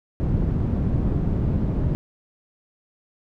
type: low-pass noise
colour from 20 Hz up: white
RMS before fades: -22 dBFS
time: 0.2-1.95 s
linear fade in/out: 0 ms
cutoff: 150 Hz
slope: 12 dB/octave
effects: none